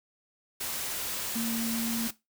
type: tone in noise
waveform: sine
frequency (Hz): 229.4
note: A#3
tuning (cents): -28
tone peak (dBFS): -29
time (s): 1.35-2.08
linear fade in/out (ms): 10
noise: white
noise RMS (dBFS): -34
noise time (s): 0.6-2.11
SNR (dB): +2
effects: noise-tail reverb RT60 0.2 s tail -17 dB re dry